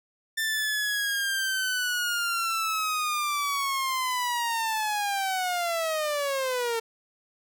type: linear sweep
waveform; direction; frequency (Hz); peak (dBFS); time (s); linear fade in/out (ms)
sawtooth; down; 1788 to 450.4; -22; 0.37-6.8; 10
effects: none